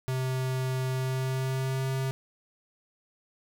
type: tone with pitch glide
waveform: square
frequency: 130 to 132.81 Hz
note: C3 to C3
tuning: -11 to +26 cents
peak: -28 dBFS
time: 0.08-2.11 s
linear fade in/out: 0 ms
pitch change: +37 cents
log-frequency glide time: 0.91-1.9 s
effects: none